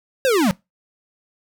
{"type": "linear sweep", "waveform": "square", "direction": "down", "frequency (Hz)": [550, 169.6], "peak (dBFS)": -15, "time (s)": [0.25, 0.51], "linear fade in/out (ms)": 0, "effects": ["noise-tail reverb RT60 0.2 s tail -22 dB re dry"]}